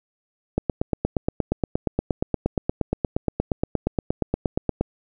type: click train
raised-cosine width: 2 ms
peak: -7 dBFS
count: 37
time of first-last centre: 0.58-4.81 s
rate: 8.51 Hz
effects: none